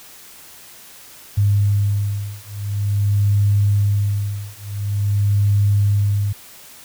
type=beating tone pair; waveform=sine; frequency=101.5 / 101.97 Hz; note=G#2 / G#2; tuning=-39 / -31 cents; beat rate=0.47 Hz; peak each=-18 dBFS; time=1.37-6.33 s; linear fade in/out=10 ms; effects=white hiss -42 dBFS RMS until 6.84 s